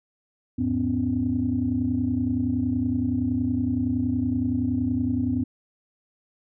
sine tone cluster, 82 / 103.9 / 252.3 / 283 Hz, E2 / G#2 / B3 / C#4, -9 / +1 / +37 / +36 cents, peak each -32 / -29 / -23 / -29 dBFS, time 0.58-5.44 s, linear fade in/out 10 ms, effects tanh soft clip ceiling -12 dBFS

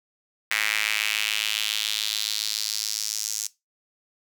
sawtooth tone with high-pass filter sweep, 107.1 Hz, A2, 46 cents flat, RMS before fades -27 dBFS, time 0.51-3.47 s, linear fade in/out 0 ms, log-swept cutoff 2000 to 6300 Hz, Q 2.7, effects noise-tail reverb RT60 0.2 s tail -18 dB re dry

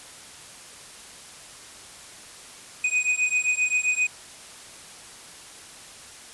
square beating tone pair, 2490 / 2497.6 Hz, D#7 / D#7, +1 / +6 cents, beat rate 7.6 Hz, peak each -25 dBFS, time 2.84-4.07 s, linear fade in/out 5 ms, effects white hiss -44 dBFS RMS until 6.33 s + resampled to 24000 Hz

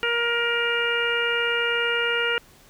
harmonic tone, 471.3 Hz, A#4, 19 cents sharp, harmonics 1 / 2 / 3 / 4 / 5 / 6, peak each -27 / -35 / -25 / -30 / -30 / -27 dBFS, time 0.03-2.38 s, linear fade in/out 0 ms, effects pink hiss -53 dBFS RMS until 2.69 s

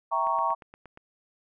sine chord, E diminished seventh, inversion none, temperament equal, 659.3 / 784 / 932.3 / 1108.7 Hz, E5 / G5 / Bb5 / Db6, 0 / 0 / 0 / 0 cents, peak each -32 / -32 / -27 / -27 dBFS, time 0.11-0.55 s, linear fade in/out 20 ms
click train, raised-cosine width 0.5 ms, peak -31 dBFS, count 7, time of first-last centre 0.27-0.974 s, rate 8.52 Hz
effects none

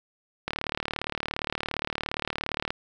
click train, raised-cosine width 0.3 ms, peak -12 dBFS, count 84, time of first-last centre 0.48-2.705 s, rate 37.3 Hz, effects none

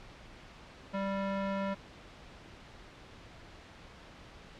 square tone with band-pass filter, 196 Hz, G3, in tune, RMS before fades -34 dBFS, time 0.93-1.75 s, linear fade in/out 20 ms, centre 830 Hz, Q 0.6, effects pink hiss -52 dBFS RMS until 4.59 s + low-pass 4000 Hz 12 dB/octave

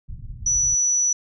pink low-pass noise, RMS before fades -34 dBFS, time 0.08-0.75 s, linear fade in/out 10 ms, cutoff 130 Hz, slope 24 dB/octave
sine tone, 5920 Hz, F#8, in tune, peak -17 dBFS, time 0.46-1.13 s, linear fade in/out 5 ms
effects none

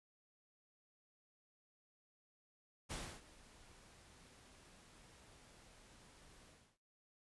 pink noise with ADSR envelope, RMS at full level -44 dBFS, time 2.89-6.78 s, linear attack 27 ms, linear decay 290 ms, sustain -19 dB, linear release 300 ms, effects noise-tail reverb RT60 0.6 s tail -26 dB re dry + resampled to 24000 Hz

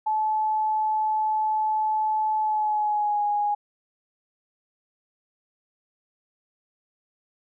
sine tone with pitch glide, 864 to 827.8 Hz, A5 to G#5, -32 to -6 cents, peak -21 dBFS, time 0.06-3.55 s, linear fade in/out 10 ms, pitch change -74 cents, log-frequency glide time 2.39-3.23 s, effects none

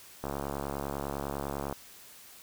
click train, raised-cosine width 1 ms, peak -20 dBFS, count 105, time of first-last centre 0.24-1.726 s, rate 70 Hz, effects white hiss -52 dBFS RMS until 2.42 s

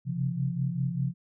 sine tone cluster, 130.5 / 135.6 / 172.4 Hz, C3 / C#3 / F3, -4 / -38 / -22 cents, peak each -31 dBFS, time 0.05-1.14 s, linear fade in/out 50 ms, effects none

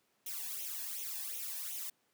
blue noise with flanger, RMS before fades -41 dBFS, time 0.26-1.9 s, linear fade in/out 5 ms, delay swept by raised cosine 0.31 to 1.19 ms, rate 2.7 Hz, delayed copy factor +0.75, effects pink hiss -75 dBFS RMS until 2.13 s + high-pass 200 Hz 12 dB/octave

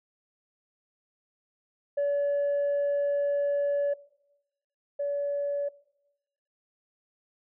sine tone pair in turn, 571 / 571 Hz, D5 / D5, -49 / -49 cents, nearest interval unison, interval 0 cents, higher neither, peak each -22 / -26 dBFS, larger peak first, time 1.97-3.94 / 4.99-5.69 s, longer first, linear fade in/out 10 ms, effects noise-tail reverb RT60 0.9 s tail -21 dB re dry + tanh soft clip ceiling -22 dBFS

